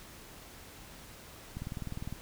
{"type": "click train", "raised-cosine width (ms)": 5, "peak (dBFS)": -26, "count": 12, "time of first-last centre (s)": [1.57, 2.126], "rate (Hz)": 19.8, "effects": ["pink hiss -51 dBFS RMS until 2.21 s"]}